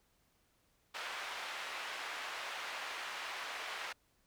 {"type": "band-pass noise", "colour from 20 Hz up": "white", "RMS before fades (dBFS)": -43, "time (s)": [0.94, 3.93], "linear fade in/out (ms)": 10, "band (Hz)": [730, 2400], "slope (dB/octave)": 12, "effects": ["pink hiss -74 dBFS RMS until 4.26 s"]}